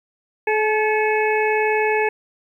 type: harmonic tone with a mistuned harmonic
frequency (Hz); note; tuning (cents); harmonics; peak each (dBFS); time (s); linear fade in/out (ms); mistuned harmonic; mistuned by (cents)
429.7; A4; -41; 1 / 2 / 4 / 5 / 6; -19 / -22 / -25 / -26 / -27; 0.47-2.09; 5; 5; +40
effects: 9-bit